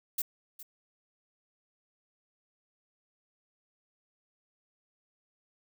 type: noise with echo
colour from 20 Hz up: violet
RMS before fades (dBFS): -31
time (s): 0.18-0.22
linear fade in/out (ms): 5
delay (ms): 410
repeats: 1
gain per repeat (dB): -15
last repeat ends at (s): 0.63
effects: none